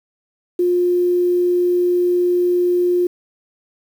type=tone with quantisation; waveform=sine; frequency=355.3 Hz; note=F4; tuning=30 cents sharp; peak=-13 dBFS; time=0.59-3.07 s; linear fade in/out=5 ms; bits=7; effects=none